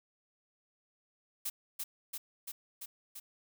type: noise with echo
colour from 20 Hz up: blue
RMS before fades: -36 dBFS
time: 1.45-1.5 s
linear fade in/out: 10 ms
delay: 340 ms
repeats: 5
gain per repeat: -2 dB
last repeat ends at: 3.2 s
effects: none